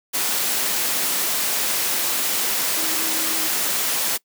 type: tone in noise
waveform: sine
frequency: 320.6 Hz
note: E4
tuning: 48 cents flat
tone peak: -33 dBFS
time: 2.76-3.49 s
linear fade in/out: 20 ms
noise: white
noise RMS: -22 dBFS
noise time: 0.13-4.18 s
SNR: -14 dB
effects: noise-tail reverb RT60 0.1 s tail -23 dB re dry + high-pass 200 Hz 12 dB/octave